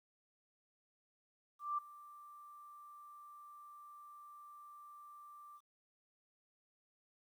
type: tone with ADSR envelope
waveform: sine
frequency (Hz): 1178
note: D6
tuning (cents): +5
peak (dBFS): -33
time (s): 1.59-5.61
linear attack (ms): 190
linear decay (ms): 9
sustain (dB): -20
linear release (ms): 51
effects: 12-bit